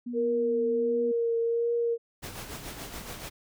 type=tone; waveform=sine; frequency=242.1 Hz; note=B3; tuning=34 cents flat; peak=-32 dBFS; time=0.06-1.12 s; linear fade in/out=10 ms
type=tone with vibrato; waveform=sine; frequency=466.2 Hz; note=A#4; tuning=in tune; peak=-24 dBFS; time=0.13-1.98 s; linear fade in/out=50 ms; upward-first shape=triangle; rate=1.4 Hz; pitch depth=22 cents each way
type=noise with tremolo; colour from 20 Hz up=pink; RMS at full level=-38 dBFS; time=2.22-3.3 s; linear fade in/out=20 ms; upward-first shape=sine; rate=7 Hz; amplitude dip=50%
effects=none